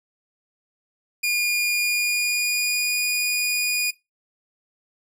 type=tone with pitch glide; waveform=sawtooth; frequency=2428 to 2453 Hz; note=D#7 to D#7; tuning=-43 to -25 cents; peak=-17 dBFS; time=1.23-3.91 s; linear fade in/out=10 ms; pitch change=+18 cents; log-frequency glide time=1.73-2.98 s; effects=noise-tail reverb RT60 0.2 s tail -19 dB re dry